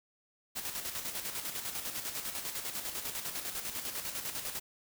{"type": "noise with tremolo", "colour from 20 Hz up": "white", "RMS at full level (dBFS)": -37, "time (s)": [0.55, 4.6], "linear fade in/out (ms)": 20, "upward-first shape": "square", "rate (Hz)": 10, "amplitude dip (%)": 50, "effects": []}